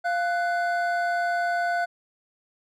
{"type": "tone pair together", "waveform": "triangle", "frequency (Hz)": [697.1, 1489], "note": ["F5", "F#6"], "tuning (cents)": [-3, 11], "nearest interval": "octave + minor second", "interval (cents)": 1314, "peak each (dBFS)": [-22, -26], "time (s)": [0.04, 1.86], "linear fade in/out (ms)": 20, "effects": []}